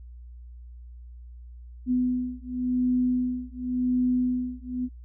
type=beating tone pair; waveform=sine; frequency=250 / 250.91 Hz; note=B3 / B3; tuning=+21 / +28 cents; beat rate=0.91 Hz; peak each=-26 dBFS; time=1.86-4.89 s; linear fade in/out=50 ms; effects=noise-tail reverb RT60 0.1 s tail -22 dB re dry + added 60 Hz sine -41 dBFS peak until 5.04 s